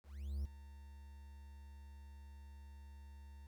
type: tone with ADSR envelope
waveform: triangle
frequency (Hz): 70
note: C#2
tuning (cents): +18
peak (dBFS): -34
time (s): 0.03-3.47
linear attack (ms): 420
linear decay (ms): 7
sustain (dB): -16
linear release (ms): 3
effects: 11-bit